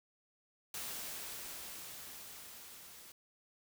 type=noise with level ramp; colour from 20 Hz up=white; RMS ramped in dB=-42 to -55 dBFS; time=0.74-3.12 s; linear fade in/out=2 ms; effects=none